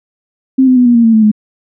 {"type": "tone with pitch steps", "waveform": "sine", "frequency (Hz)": [263.4, 255.5, 247.8, 240.3, 233, 226, 219.2, 212.6], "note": ["C4", "C4", "B3", "B3", "A#3", "A3", "A3", "G#3"], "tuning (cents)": [12, -41, 6, -47, -1, 47, -6, 41], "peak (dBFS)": -4, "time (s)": [0.58, 1.316], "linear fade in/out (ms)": 10, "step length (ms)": 92, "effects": []}